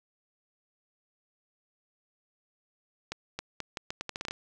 accelerating click train, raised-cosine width 0.2 ms, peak -17 dBFS, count 12, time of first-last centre 3.12-4.31 s, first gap 270 ms, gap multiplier 0.79, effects none

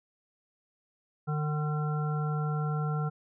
harmonic tone with a mistuned harmonic, 151 Hz, D3, 48 cents sharp, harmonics 1 / 3 / 5 / 7 / 9, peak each -28 / -40 / -40 / -48 / -39 dBFS, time 1.27-3.1 s, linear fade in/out 20 ms, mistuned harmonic 7, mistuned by -17 cents, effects none

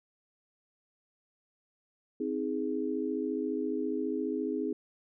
sine chord, Ab major, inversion first, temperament equal with one note detuned, 261.6 / 316.2 / 415.3 Hz, C4 / Eb4 / Ab4, 0 / +28 / 0 cents, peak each -34 dBFS, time 2.2-4.73 s, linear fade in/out 5 ms, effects none

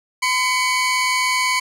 sawtooth tone pair together, 1017.5 / 2241 Hz, C6 / C#7, -49 / +18 cents, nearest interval octave + major second, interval 1367 cents, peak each -16 dBFS, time 0.22-1.6 s, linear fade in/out 10 ms, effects low-pass 11000 Hz 12 dB/octave

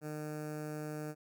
15% pulse tone with notch filter, 152 Hz, D#3, 40 cents flat, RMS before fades -41 dBFS, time 0.01-1.15 s, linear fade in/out 50 ms, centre 3400 Hz, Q 0.69, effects none

